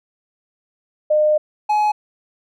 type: tone pair in turn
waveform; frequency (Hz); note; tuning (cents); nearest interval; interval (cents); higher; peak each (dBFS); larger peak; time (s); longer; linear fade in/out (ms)
sine / triangle; 608 / 843.9; D#5 / G#5; -40 / +27; tritone; 567; second; -12; neither; 1.1-1.38 / 1.69-1.92; first; 10
effects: none